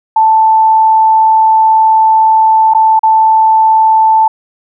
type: tone with dropouts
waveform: sine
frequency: 881 Hz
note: A5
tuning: 2 cents sharp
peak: -4 dBFS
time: 0.16-4.28 s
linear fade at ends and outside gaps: 5 ms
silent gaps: 2.737-2.747 / 2.993-3.032 s
effects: none